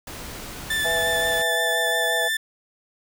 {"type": "noise", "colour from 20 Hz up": "pink", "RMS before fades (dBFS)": -36, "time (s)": [0.07, 1.42], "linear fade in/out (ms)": 2}
{"type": "tone with vibrato", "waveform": "30% pulse", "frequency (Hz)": 1760, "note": "A6", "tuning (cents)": 0, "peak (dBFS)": -19, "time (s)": [0.7, 2.37], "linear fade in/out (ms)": 5, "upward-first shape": "sine", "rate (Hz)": 5.7, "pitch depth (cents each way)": 17}
{"type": "chord", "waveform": "sine", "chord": "E major", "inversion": "second", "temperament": "equal with one note detuned", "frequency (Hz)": [493.9, 659.3, 835.9], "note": ["B4", "E5", "G#5"], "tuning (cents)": [0, 0, 11], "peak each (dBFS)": [-29, -26, -31], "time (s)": [0.84, 2.29], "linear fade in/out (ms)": 20}
{"effects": []}